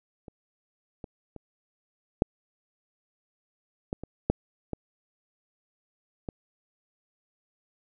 clicks, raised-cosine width 2 ms, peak -30 / -25 / -28 / -6 / -16 / -24 / -8 / -18 / -20 dBFS, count 9, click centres 0.282 / 1.042 / 1.363 / 2.221 / 3.929 / 4.036 / 4.3 / 4.733 / 6.288 s, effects none

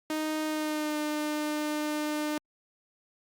sawtooth tone with pitch glide, 310.2 to 301.4 Hz, D#4 to D4, -5 to +45 cents, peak -25 dBFS, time 0.1-2.38 s, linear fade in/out 2 ms, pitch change -50 cents, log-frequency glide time 0.45-0.98 s, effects Opus 48 kbps

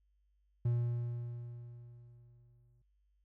triangle tone with exponential decay, 119.5 Hz, A#2, 43 cents sharp, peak -26 dBFS, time 0.65-2.82 s, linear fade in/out 5 ms, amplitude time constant 470 ms, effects noise-tail reverb RT60 0.4 s tail -25 dB re dry + added 50 Hz sine -70 dBFS peak until 3.24 s

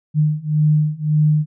sine beating tone pair, 151.2 / 153 Hz, D#3 / D#3, -49 / -29 cents, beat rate 1.8 Hz, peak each -17 / -16 dBFS, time 0.14-1.46 s, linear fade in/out 50 ms, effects none

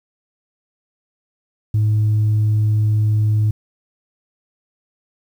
sine tone, 106.9 Hz, A2, 49 cents flat, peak -11 dBFS, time 1.74-3.51 s, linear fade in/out 5 ms, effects tanh soft clip ceiling -11 dBFS + 8-bit

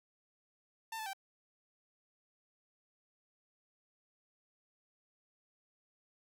sawtooth tone with pitch steps, 896 / 873 / 778 Hz, A5 / A5 / G5, +31 / -14 / -13 cents, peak -36 dBFS, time 0.92-1.133 s, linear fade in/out 5 ms, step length 71 ms, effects none

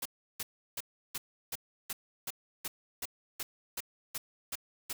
white noise bursts, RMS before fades -37 dBFS, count 14, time 0.02-4.93 s, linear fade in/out 5 ms, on 35 ms, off 340 ms, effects none

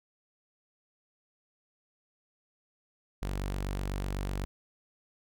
sawtooth tone, 48 Hz, G1, 36 cents flat, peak -28 dBFS, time 3.22-4.45 s, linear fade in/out 0 ms, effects none

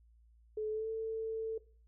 sine tone with pitch glide, 430.2 to 444.9 Hz, A4 to A4, -39 to +19 cents, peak -34 dBFS, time 0.57-1.58 s, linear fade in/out 5 ms, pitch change +58 cents, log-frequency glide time 0.7-0.89 s, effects noise-tail reverb RT60 0.4 s tail -19 dB re dry + added 57 Hz sine -61 dBFS peak until 1.87 s

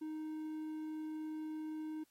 triangle tone, 311.1 Hz, D#4, in tune, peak -38 dBFS, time 0.01-2.04 s, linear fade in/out 10 ms, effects white hiss -75 dBFS RMS until 2.1 s + AAC 48 kbps

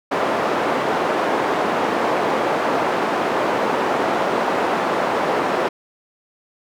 white band-pass noise, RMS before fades -20 dBFS, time 0.11-5.69 s, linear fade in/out 10 ms, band 290 to 880 Hz, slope 12 dB/octave, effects none

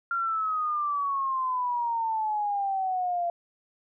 sine exponential sweep, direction down, 1389 to 685 Hz, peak -25 dBFS, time 0.11-3.3 s, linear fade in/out 2 ms, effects none

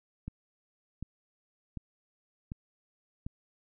click train, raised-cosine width 5 ms, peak -25 dBFS, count 5, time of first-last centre 0.28-3.265 s, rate 1.34 Hz, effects none

